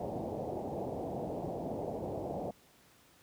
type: low-pass noise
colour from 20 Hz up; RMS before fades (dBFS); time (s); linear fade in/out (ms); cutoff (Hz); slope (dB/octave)
white; -38; 0-2.51; 5; 770; 48
effects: pink hiss -63 dBFS RMS until 3.22 s + high-pass 80 Hz 12 dB/octave